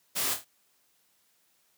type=noise with echo; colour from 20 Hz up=white; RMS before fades=-30 dBFS; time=0.15-0.35 s; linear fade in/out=20 ms; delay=25 ms; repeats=4; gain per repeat=-6 dB; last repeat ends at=0.45 s; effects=white hiss -69 dBFS RMS until 1.77 s + high-pass 100 Hz 12 dB/octave